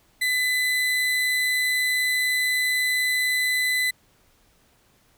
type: tone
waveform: 35% pulse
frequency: 2007 Hz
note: B6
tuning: 27 cents sharp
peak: -19 dBFS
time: 0.21-3.91 s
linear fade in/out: 10 ms
effects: pink hiss -61 dBFS RMS until 5.17 s